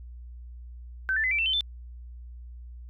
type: tone with pitch steps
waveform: sine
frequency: 1538 / 1766.7 / 2029 / 2331 / 2678 / 3076 / 3533 Hz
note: G6 / A6 / B6 / D7 / E7 / G7 / A7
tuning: -33 / +7 / +46 / -14 / +27 / -33 / +6 cents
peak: -23 dBFS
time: 1.09-1.608 s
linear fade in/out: 0 ms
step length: 74 ms
effects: added 60 Hz sine -40 dBFS peak until 2.89 s